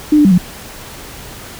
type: tone with pitch steps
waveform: sine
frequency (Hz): 301.7 / 296.1 / 193.6 / 178.4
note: D4 / D4 / G3 / F3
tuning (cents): +47 / +14 / -21 / +37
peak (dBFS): -5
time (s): 0.12-0.38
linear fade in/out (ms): 5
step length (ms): 65
effects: pink hiss -32 dBFS RMS until 1.59 s